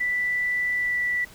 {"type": "tone with pitch glide", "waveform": "sine", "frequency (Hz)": [1975.5, 1963], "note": ["B6", "B6"], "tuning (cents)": [0, -11], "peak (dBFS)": -22, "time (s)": [0, 1.25], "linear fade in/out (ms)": 10, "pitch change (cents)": -11, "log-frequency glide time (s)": [0.74, 1], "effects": ["pink hiss -48 dBFS RMS until 1.34 s"]}